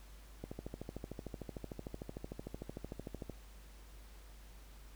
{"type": "click train", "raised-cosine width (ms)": 2, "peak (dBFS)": -29, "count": 39, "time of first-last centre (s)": [0.44, 3.297], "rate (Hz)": 13.3, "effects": ["added 50 Hz sine -53 dBFS peak until 4.95 s", "pink hiss -62 dBFS RMS until 4.95 s"]}